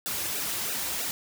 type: noise with flanger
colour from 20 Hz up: white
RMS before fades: -31 dBFS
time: 0.06-1.11 s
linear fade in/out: 0 ms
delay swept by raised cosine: 0.91 to 4.81 ms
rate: 3.1 Hz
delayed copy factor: -0.7
effects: none